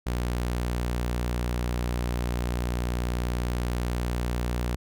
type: tone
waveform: sawtooth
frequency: 60.3 Hz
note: B1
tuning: 41 cents flat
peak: -22 dBFS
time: 0.06-4.76 s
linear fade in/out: 10 ms
effects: none